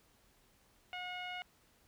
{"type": "tone with low-pass filter", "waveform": "sawtooth", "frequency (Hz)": 724, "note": "F#5", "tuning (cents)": -38, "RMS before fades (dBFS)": -43, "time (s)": [0.93, 1.42], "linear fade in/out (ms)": 0, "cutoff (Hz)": 2600, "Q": 7.1, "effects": ["pink hiss -69 dBFS RMS until 1.87 s"]}